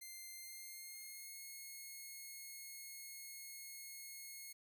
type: tone with pitch glide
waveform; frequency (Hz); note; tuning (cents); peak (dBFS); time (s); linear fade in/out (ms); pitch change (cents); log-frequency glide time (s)
5% pulse; 2093 to 2168; C7 to C#7; 0 to -39; -40; 0.01-4.53; 10; +61; 0.36-1.41
effects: none